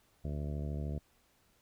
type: harmonic tone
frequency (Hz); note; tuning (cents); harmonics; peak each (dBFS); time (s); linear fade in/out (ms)
73.3; D2; -3; 1 / 2 / 3 / 4 / 5 / 6 / 7 / 8 / 9; -37 / -39 / -45 / -50 / -51 / -53 / -54 / -55 / -53; 0.24-0.99; 10
effects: pink hiss -70 dBFS RMS until 1.61 s